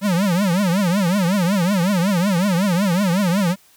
square tone with vibrato, 186.8 Hz, F#3, 17 cents sharp, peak -16 dBFS, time 0.01-3.56 s, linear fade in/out 50 ms, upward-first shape triangle, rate 5.4 Hz, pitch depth 230 cents each way, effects white hiss -53 dBFS RMS until 3.76 s

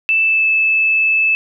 sine tone with pitch glide, 2643 to 2619 Hz, E7 to E7, +4 to -12 cents, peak -11 dBFS, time 0.09-1.35 s, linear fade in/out 0 ms, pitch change -16 cents, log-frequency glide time 0.22-0.47 s, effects none

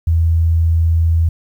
sine tone, 82.41 Hz, E2, in tune, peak -10 dBFS, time 0.07-1.29 s, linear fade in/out 5 ms, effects 8-bit

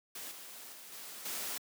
white noise with level steps, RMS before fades -44 / -49 / -51 / -47 / -39 dBFS, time 0.15-1.58 s, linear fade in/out 5 ms, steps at 0.31 / 0.73 / 0.92 / 1.25 s, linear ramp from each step 5 ms, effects high-pass 200 Hz 12 dB/octave

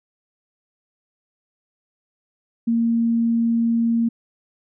sine tone, 231.2 Hz, A#3, 14 cents flat, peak -16 dBFS, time 2.67-4.09 s, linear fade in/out 10 ms, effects none

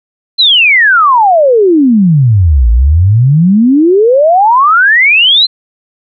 sine exponential two-way sweep, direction down then up, 4186 to 54.5 to 4186 Hz, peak -3 dBFS, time 0.38-5.47 s, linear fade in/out 20 ms, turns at 2.7 s, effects none

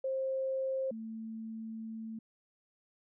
sine tone pair in turn, 530 / 222.8 Hz, C5 / A3, +22 / +22 cents, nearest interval octave + minor third, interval 1500 cents, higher first, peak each -31 / -39 dBFS, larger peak first, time 0.04-0.91 / 0.91-2.19 s, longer second, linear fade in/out 5 ms, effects none

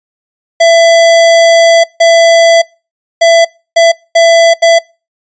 square tone bursts at uneven times, 668 Hz, E5, 23 cents sharp, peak -3 dBFS, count 6, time 0.6-1.84 / 2-2.62 / 3.21-3.45 / 3.76-3.92 / 4.15-4.54 / 4.62-4.79 s, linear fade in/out 10 ms, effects noise-tail reverb RT60 0.3 s tail -24 dB re dry + resampled to 16000 Hz

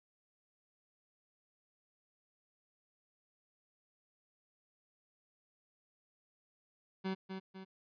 30% pulse tone with echo, 190 Hz, F#3, 46 cents sharp, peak -32 dBFS, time 7.04-7.15 s, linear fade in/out 20 ms, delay 250 ms, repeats 2, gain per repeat -6 dB, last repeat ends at 7.65 s, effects resampled to 11025 Hz

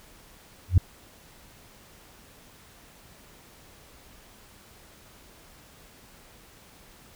sine tone with exponential growth, 90.2 Hz, F#2, 44 cents flat, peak -8 dBFS, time 0.68-0.78 s, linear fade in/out 5 ms, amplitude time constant 20 ms, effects tanh soft clip ceiling -10 dBFS + pink hiss -53 dBFS RMS until 7.15 s

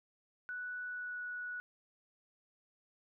sine tone with pitch glide, 1480 to 1469.8 Hz, F#6 to F#6, 0 to -12 cents, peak -39 dBFS, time 0.49-1.6 s, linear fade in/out 0 ms, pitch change -12 cents, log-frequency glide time 0.85-1.2 s, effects none

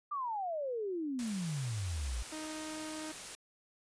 sine exponential sweep, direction down, 1212 to 54 Hz, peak -34 dBFS, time 0.11-2.23 s, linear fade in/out 10 ms
white noise, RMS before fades -45 dBFS, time 1.19-3.35 s, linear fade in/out 0 ms
sawtooth tone, 311.1 Hz, D#4, in tune, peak -37 dBFS, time 2.32-3.12 s, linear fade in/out 5 ms
effects resampled to 22050 Hz

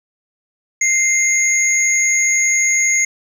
sine tone pair together, 2093 / 6645 Hz, C7 / G#8, 0 / 0 cents, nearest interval octave + minor sixth, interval 2000 cents, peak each -14 dBFS, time 0.81-3.05 s, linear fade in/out 5 ms, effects tanh soft clip ceiling -7 dBFS + 8-bit

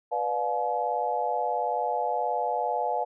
sine chord, B diminished seventh, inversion none, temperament just, 493.9 / 592.7 / 711.2 / 853.4 Hz, B4 / D5 / F5 / Ab5, 0 / +16 / +31 / +47 cents, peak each -32 / -33 / -29 / -29 dBFS, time 0.11-3.05 s, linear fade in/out 20 ms, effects none

